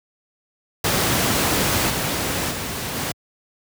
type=noise with level steps; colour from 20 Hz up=pink; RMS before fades=-19 / -23 / -27 / -25 dBFS; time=0.84-3.12 s; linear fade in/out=5 ms; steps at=1.89 / 2.5 / 2.94 s; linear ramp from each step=20 ms; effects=high-pass 80 Hz 12 dB/octave